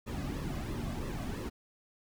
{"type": "noise with flanger", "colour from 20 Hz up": "brown", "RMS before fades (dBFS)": -37, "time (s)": [0.06, 1.5], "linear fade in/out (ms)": 20, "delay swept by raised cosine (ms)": [1.3, 2.22], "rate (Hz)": 3, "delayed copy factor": -0.65, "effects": []}